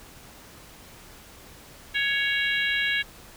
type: harmonic tone with a mistuned harmonic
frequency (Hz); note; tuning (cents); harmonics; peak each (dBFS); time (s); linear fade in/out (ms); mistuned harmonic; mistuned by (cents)
557; C#5; +8; 3 / 4 / 5 / 6 / 7; -26 / -28 / -30 / -32 / -33; 1.94-3.03; 20; 6; -40
effects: pink hiss -48 dBFS RMS until 3.36 s